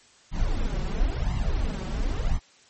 brown noise with flanger, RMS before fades -25 dBFS, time 0.31-2.4 s, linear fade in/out 50 ms, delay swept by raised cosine 0.97 to 5.37 ms, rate 0.97 Hz, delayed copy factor +0.8, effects white hiss -56 dBFS RMS until 2.69 s + MP3 32 kbps

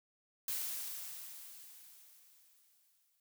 blue noise with exponential decay, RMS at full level -37 dBFS, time 0.48-3.2 s, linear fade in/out 2 ms, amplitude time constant 590 ms, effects none

